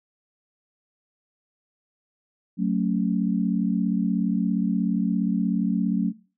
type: chord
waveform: sine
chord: F# minor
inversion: none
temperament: just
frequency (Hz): 185 / 222 / 277.5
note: F#3 / A3 / C#4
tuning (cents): 0 / +16 / +2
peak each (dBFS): -23 / -25 / -28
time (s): 2.57-6.13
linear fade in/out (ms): 50
effects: noise-tail reverb RT60 0.4 s tail -23 dB re dry